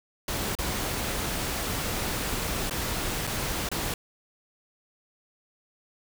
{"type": "noise with dropouts", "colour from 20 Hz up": "pink", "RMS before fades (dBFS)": -30, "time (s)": [0.28, 3.94], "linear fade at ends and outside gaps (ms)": 2, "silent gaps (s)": [[0.552, 0.587], [2.697, 2.709], [3.27, 3.274], [3.689, 3.715]], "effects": []}